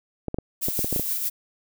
clicks, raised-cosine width 2 ms, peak -14 dBFS, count 9, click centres 0.283 / 0.344 / 0.386 / 0.685 / 0.792 / 0.845 / 0.927 / 0.962 / 0.996 s
violet noise with tremolo, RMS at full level -25 dBFS, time 0.61-1.3 s, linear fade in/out 20 ms, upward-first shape triangle, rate 6.4 Hz, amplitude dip 45%
effects none

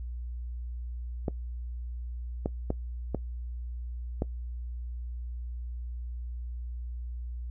clicks, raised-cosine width 2 ms, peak -15 dBFS, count 5, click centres 1.282 / 2.459 / 2.704 / 3.147 / 4.221 s, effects noise-tail reverb RT60 0.1 s tail -21 dB re dry + added 60 Hz sine -34 dBFS peak until 7.5 s

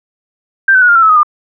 sine tone with pitch steps, 1574 / 1515.1 / 1458.4 / 1403.9 / 1351.4 / 1300.8 / 1252.2 / 1205.3 Hz, G6 / F#6 / F#6 / F6 / E6 / E6 / D#6 / D6, +7 / +41 / -25 / +9 / +43 / -23 / +11 / +45 cents, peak -4 dBFS, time 0.68-1.232 s, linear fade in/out 5 ms, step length 69 ms, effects none

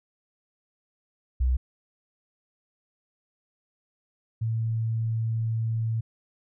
sine tone pair in turn, 63.1 / 112.85 Hz, B1 / A2, +38 / +44 cents, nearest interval minor seventh, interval 1006 cents, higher second, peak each -20 / -24 dBFS, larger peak first, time 1.4-1.57 / 4.41-6.01 s, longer second, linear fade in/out 10 ms, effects none

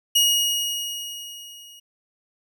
sawtooth tone with level ramp, 2882 Hz, F#7, 46 cents flat, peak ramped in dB -11 to -41 dBFS, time 0.15-1.8 s, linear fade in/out 10 ms, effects none

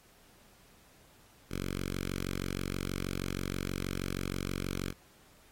5% pulse tone with notch filter, 46.29 Hz, F#1, 2 cents sharp, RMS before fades -36 dBFS, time 1.49-4.94 s, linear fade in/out 50 ms, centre 730 Hz, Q 0.67, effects pink hiss -62 dBFS RMS until 5.51 s + AAC 48 kbps

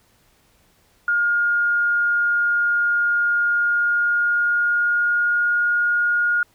sine tone with pitch glide, 1420 to 1429.9 Hz, F6 to F6, +28 to +40 cents, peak -16 dBFS, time 1.08-6.43 s, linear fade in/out 2 ms, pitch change +12 cents, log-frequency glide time 3.51-5.59 s, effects pink hiss -59 dBFS RMS until 6.54 s

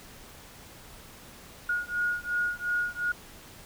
sine beating tone pair, 1439 / 1441.8 Hz, F#6 / F#6, -49 / -45 cents, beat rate 2.8 Hz, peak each -30 dBFS, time 1.69-3.12 s, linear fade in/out 5 ms, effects pink hiss -49 dBFS RMS until 3.65 s

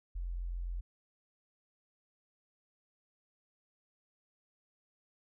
sine tone, 43.65 Hz, F1, in tune, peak -35 dBFS, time 0.15-0.81 s, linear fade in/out 10 ms, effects none

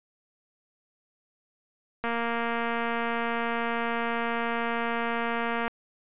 click train, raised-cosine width 0.5 ms, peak -15 dBFS, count 849, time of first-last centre 2.04-5.679 s, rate 233 Hz, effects resampled to 8000 Hz

